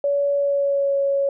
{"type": "tone with pitch glide", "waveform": "sine", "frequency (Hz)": [567, 555.7], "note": ["C#5", "C#5"], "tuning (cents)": [39, 4], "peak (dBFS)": -17, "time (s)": [0.04, 1.29], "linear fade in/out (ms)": 2, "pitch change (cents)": -35, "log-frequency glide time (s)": [0.34, 0.96], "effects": []}